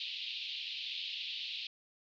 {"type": "band-pass noise", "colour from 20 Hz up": "pink", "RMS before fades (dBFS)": -41, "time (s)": [0, 1.67], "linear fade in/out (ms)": 2, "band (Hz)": [2700, 4200], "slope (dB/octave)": 48, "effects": []}